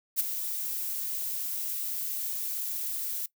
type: noise with ADSR envelope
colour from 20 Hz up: violet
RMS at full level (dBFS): -24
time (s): 0.16-3.26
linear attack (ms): 38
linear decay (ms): 16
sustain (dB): -9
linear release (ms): 3
effects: noise-tail reverb RT60 0.1 s tail -20 dB re dry